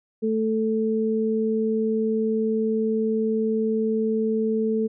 sine tone pair together, 220 / 440 Hz, A3 / A4, 0 / 0 cents, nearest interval octave, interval 1200 cents, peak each -23 dBFS, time 0.22-4.88 s, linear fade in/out 20 ms, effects none

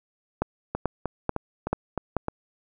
two click trains, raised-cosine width 1 ms, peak -13 / -9 dBFS, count 6 / 5, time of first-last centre 0.75-2.284 / 0.42-2.167 s, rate 3.26 / 2.29 Hz, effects none

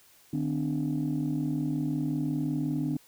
sine tone cluster, 151.4 / 256.9 / 296.8 Hz, D#3 / C4 / D4, -47 / -32 / +18 cents, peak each -30 dBFS, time 0.33-2.97 s, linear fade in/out 5 ms, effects tanh soft clip ceiling -21 dBFS + white hiss -59 dBFS RMS until 3.07 s

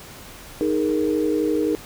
sine chord, D# suspended fourth, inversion none, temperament just, 311.1 / 414.8 / 466.7 Hz, D#4 / G#4 / A#4, 0 / -2 / +2 cents, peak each -21 / -24 / -24 dBFS, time 0.61-1.75 s, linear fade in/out 0 ms, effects pink hiss -41 dBFS RMS until 1.85 s

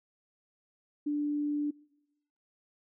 sine tone, 293.7 Hz, D4, in tune, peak -28 dBFS, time 1.06-1.71 s, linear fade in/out 10 ms, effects noise-tail reverb RT60 1.0 s tail -25 dB re dry

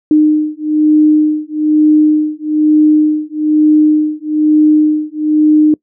sine beating tone pair, 304.7 / 305.8 Hz, D#4 / D#4, -36 / -30 cents, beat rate 1.1 Hz, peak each -10 dBFS, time 0.11-5.74 s, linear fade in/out 2 ms, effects noise-tail reverb RT60 0.1 s tail -24 dB re dry

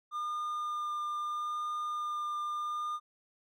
triangle tone with vibrato, 1207 Hz, D6, 47 cents sharp, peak -31 dBFS, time 0.11-3 s, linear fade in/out 50 ms, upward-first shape sine, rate 0.77 Hz, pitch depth 9 cents each way, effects none

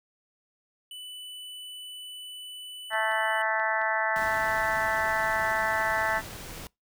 square tone, 2985 Hz, F#7, 15 cents sharp, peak -40 dBFS, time 0.91-3.42 s, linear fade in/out 2 ms
harmonic tone, 219.6 Hz, A3, 3 cents flat, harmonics 3 / 4 / 5 / 6 / 7 / 8 / 9, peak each -31 / -30 / -36 / -35 / -33 / -30 / -33 dBFS, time 2.9-6.22 s, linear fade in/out 50 ms
clicks, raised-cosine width 0.3 ms, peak -32 dBFS, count 7, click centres 2.934 / 3.117 / 3.598 / 3.816 / 4.277 / 4.599 / 4.884 s
pink noise, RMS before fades -41 dBFS, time 4.16-6.67 s, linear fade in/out 0 ms
effects noise-tail reverb RT60 0.2 s tail -25 dB re dry

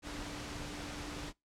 sine tone in noise, 293.7 Hz, D4, in tune, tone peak -47 dBFS, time 0.02-1.33 s, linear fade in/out 50 ms, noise pink, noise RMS -43 dBFS, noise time 0.02-1.33 s, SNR -7 dB, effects noise-tail reverb RT60 0.2 s tail -24 dB re dry + low-pass 7000 Hz 12 dB/octave

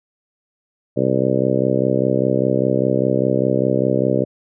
harmonic tone, 65 Hz, C2, 11 cents flat, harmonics 2 / 3 / 4 / 5 / 6 / 7 / 8 / 9, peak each -23 / -23 / -23 / -23 / -23 / -23 / -23 / -23 dBFS, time 0.96-4.25 s, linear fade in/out 20 ms, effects none

